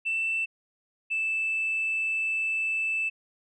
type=tone pair in turn; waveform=sine; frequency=2665 / 2637 Hz; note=E7 / E7; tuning=+18 / 0 cents; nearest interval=unison; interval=18 cents; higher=first; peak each=-24 dBFS; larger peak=neither; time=0.05-0.46 / 1.1-3.1 s; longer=second; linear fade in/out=20 ms; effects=tanh soft clip ceiling -21 dBFS